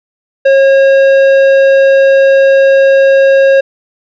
sine tone with tanh clipping, 543 Hz, C#5, 36 cents flat, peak -5 dBFS, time 0.45-3.61 s, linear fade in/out 10 ms, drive 11 dB, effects none

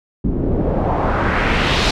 pink noise with low-pass filter sweep, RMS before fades -17 dBFS, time 0.24-1.91 s, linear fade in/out 5 ms, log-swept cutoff 250 to 4600 Hz, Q 1.6, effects none

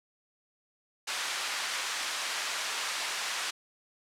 pink band-pass noise, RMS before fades -34 dBFS, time 1.07-3.51 s, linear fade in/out 10 ms, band 1200 to 7800 Hz, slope 12 dB/octave, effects low-pass 12000 Hz 12 dB/octave

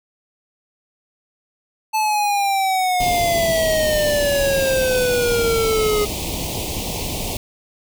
square exponential sweep, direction down, 875 to 415.3 Hz, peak -17 dBFS, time 1.93-6.06 s, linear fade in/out 20 ms
pink band-stop noise, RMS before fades -25 dBFS, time 3-7.37 s, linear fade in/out 2 ms, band 950 to 2300 Hz, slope 48 dB/octave
effects none

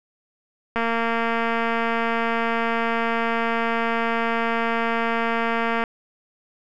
click train, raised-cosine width 0.5 ms, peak -9 dBFS, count 1169, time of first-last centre 0.76-5.838 s, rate 230 Hz, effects none

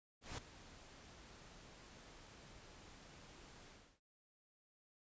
pink noise with ADSR envelope, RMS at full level -45 dBFS, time 0.21-4 s, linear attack 170 ms, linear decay 6 ms, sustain -14 dB, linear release 320 ms, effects resampled to 16000 Hz

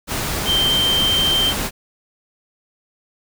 sine tone in noise, 3136 Hz, G7, in tune, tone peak -15 dBFS, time 0.45-1.54 s, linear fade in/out 50 ms, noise pink, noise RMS -23 dBFS, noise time 0.07-1.71 s, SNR +5 dB, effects none

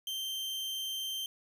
40% pulse tone, 3136 Hz, G7, in tune, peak -34 dBFS, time 0.07-1.26 s, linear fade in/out 2 ms, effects none

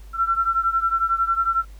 sine beating tone pair, 1347 / 1358 Hz, E6 / F6, +37 / -49 cents, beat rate 11 Hz, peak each -20 / -23 dBFS, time 0.13-1.65 s, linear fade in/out 50 ms, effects added 50 Hz sine -38 dBFS peak until 1.79 s + pink hiss -55 dBFS RMS until 1.79 s

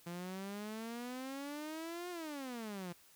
sawtooth exponential two-way sweep, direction up then down, 170 to 360 to 170 Hz, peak -38 dBFS, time 0.06-2.93 s, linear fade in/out 10 ms, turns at 2.1 s, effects white hiss -64 dBFS RMS until 3.15 s

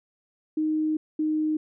sine tone pair in turn, 310.4 / 309.2 Hz, D#4 / D#4, -4 / -11 cents, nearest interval unison, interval 7 cents, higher first, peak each -22 dBFS, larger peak neither, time 0.57-0.97 / 1.19-1.57 s, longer first, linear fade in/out 5 ms, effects none

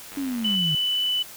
click train, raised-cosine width 0.3 ms, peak -25 dBFS, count 42, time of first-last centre 0.12-0.551 s, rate 95.2 Hz
sine linear sweep, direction down, 286.1 to 146.83 Hz, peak -25 dBFS, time 0.17-0.75 s, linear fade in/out 2 ms
sine tone, 2988 Hz, F#7, 16 cents sharp, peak -21 dBFS, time 0.44-1.23 s, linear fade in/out 10 ms
effects white hiss -42 dBFS RMS until 1.36 s

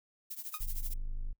violet noise with tremolo, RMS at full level -39 dBFS, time 0.3-0.94 s, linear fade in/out 10 ms, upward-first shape triangle, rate 13 Hz, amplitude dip 90%
sawtooth tone with exponential decay, 1243 Hz, D#6, 2 cents flat, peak -32 dBFS, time 0.54-0.63 s, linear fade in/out 1 ms, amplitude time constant 18 ms
triangle tone, 25.8 Hz, G#0, 10 cents flat, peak -31 dBFS, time 0.6-1.33 s, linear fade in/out 10 ms
effects noise-tail reverb RT60 0.1 s tail -26 dB re dry

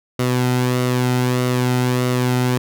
sawtooth tone with flanger, 125.3 Hz, B2, 25 cents sharp, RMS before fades -18 dBFS, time 0.19-2.58 s, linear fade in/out 5 ms, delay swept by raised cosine 1.2 to 1.79 ms, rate 1.6 Hz, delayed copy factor -0.5, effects none

